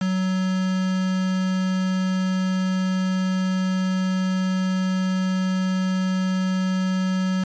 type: tone with quantisation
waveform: triangle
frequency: 186.8 Hz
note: F#3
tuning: 17 cents sharp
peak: -18 dBFS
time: 0.01-7.44 s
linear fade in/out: 5 ms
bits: 5
effects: resampled to 16000 Hz